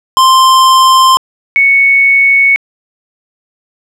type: tone pair in turn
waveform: square / sine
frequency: 1046.5 / 2217 Hz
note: C6 / C#7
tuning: 0 / 0 cents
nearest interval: octave + minor second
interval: 1300 cents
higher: second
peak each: -4 dBFS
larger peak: neither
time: 0.17-1.17 / 1.56-2.56 s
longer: neither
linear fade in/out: 0 ms
effects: low-pass 10000 Hz 12 dB/octave + 7-bit